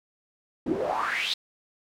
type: noise with band-pass filter sweep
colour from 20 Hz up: pink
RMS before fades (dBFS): -28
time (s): 0.66-1.34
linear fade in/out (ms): 5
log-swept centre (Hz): 270 to 4100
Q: 6.4
effects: none